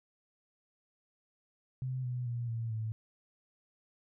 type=tone with pitch steps; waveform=sine; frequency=129.1 / 124.13 / 119.35 / 114.75 / 110.33 Hz; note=C3 / B2 / A#2 / A#2 / A2; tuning=-23 / +9 / +41 / -27 / +5 cents; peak=-33 dBFS; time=1.82-2.92 s; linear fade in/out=0 ms; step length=220 ms; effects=none

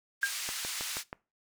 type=band-pass noise; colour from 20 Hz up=white; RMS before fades=-37 dBFS; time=0.21-1.04 s; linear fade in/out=50 ms; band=1500 to 8500 Hz; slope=12 dB/octave
type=tone with exponential decay; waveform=sine; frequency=1608 Hz; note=G6; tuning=44 cents sharp; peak=-21 dBFS; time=0.23-0.34 s; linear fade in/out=1 ms; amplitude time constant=23 ms
type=click train; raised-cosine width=0.5 ms; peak=-22 dBFS; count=5; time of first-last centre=0.49-1.129 s; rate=6.26 Hz
effects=noise-tail reverb RT60 0.3 s tail -22 dB re dry

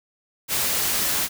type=noise; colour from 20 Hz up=white; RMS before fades=-23 dBFS; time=0.48-1.29 s; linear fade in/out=50 ms; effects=none

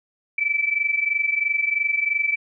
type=tone pair together; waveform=sine; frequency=2298 / 2321 Hz; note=D7 / D7; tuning=-38 / -21 cents; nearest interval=unison; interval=17 cents; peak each=-24 / -21 dBFS; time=0.38-2.36 s; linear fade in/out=5 ms; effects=none

